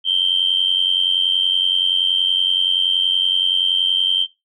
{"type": "tone with amplitude modulation", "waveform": "sine", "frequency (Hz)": 3136, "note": "G7", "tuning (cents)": 0, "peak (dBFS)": -10, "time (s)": [0.04, 4.27], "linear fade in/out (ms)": 50, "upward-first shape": "sine", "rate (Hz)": 90.6, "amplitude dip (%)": 85, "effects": ["noise-tail reverb RT60 0.2 s tail -18 dB re dry", "tanh soft clip ceiling -6 dBFS"]}